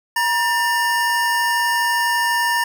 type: tone pair together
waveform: square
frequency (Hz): 950.3 / 1794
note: A#5 / A6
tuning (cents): +33 / +33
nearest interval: major seventh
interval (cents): 1100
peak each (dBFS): -20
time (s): 0.16-2.64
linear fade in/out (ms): 5
effects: none